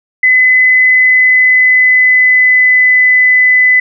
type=tone with pitch glide; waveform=sine; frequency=2019 to 2007 Hz; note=B6 to B6; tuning=+38 to +27 cents; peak=-4 dBFS; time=0.23-3.8 s; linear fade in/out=5 ms; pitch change=-11 cents; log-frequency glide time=0.95-2.99 s; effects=none